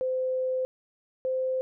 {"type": "tone pair in turn", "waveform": "sine", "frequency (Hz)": [515, 518.3], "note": ["C5", "C5"], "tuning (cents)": [-28, -16], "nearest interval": "unison", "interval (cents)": 12, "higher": "second", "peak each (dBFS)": -25, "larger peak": "neither", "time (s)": [[0.01, 0.65], [1.25, 1.61]], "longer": "first", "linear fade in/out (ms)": 0, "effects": []}